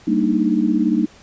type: chord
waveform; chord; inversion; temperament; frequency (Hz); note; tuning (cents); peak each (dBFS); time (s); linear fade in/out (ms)
sine; Eb major seventh; first; equal with one note detuned; 196 / 230.1 / 293.7 / 311.1; G3 / Bb3 / D4 / Eb4; 0 / -22 / 0 / 0; -21 / -19 / -22 / -19; 0.07-1.06; 10
effects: pink hiss -47 dBFS RMS until 1.22 s + resampled to 16000 Hz